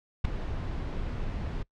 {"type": "noise with ADSR envelope", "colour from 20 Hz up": "brown", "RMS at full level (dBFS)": -19, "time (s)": [0.24, 1.63], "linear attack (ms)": 13, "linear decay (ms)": 4, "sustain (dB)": -14, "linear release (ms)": 8, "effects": ["noise-tail reverb RT60 0.1 s tail -22 dB re dry", "low-pass 4000 Hz 12 dB/octave"]}